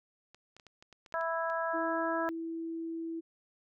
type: clicks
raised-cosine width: 0.2 ms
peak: -36 dBFS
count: 10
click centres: 0.346 / 0.566 / 0.598 / 0.667 / 0.825 / 0.927 / 1.062 / 1.124 / 1.211 / 1.5 s
type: harmonic tone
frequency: 329.6 Hz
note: E4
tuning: in tune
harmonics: 2 / 3 / 4 / 5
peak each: -34 / -36 / -37 / -38 dBFS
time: 1.14-2.29 s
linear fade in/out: 0 ms
type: tone with pitch glide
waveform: sine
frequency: 326.5 to 329 Hz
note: E4 to E4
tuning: -17 to -3 cents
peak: -35 dBFS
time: 1.73-3.21 s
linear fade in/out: 20 ms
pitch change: +14 cents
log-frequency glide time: 1.92-2.15 s
effects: none